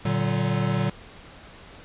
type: chord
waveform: square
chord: Bb augmented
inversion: none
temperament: equal with one note detuned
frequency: 116.54 / 146.83 / 188.56 Hz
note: Bb2 / D3 / F#3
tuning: 0 / 0 / +33 cents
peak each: -27 dBFS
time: 0.05-0.9 s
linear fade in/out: 5 ms
effects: pink hiss -46 dBFS RMS until 1.84 s + resampled to 8000 Hz